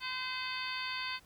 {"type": "harmonic tone with a mistuned harmonic", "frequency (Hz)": 513, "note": "C5", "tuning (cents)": -34, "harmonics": [2, 3, 4, 5, 6, 7, 8, 9], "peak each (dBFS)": [-42, -43, -43, -42, -46, -45, -48, -44], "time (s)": [0, 1.2], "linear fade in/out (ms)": 50, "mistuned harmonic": 8, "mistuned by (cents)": 77, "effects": ["pink hiss -63 dBFS RMS until 1.25 s"]}